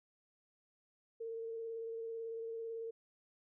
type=tone with vibrato; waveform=sine; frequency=454.8 Hz; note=A#4; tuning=43 cents flat; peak=-40 dBFS; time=1.2-2.91 s; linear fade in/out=10 ms; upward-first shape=square; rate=18 Hz; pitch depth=14 cents each way; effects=none